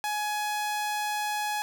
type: tone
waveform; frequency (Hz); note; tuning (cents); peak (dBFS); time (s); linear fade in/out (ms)
sawtooth; 840; G#5; +19; -24; 0.04-1.62; 0
effects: none